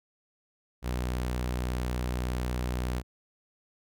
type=tone; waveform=sawtooth; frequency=61.74 Hz; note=B1; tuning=in tune; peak=-25 dBFS; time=0.82-3.03 s; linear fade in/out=50 ms; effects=none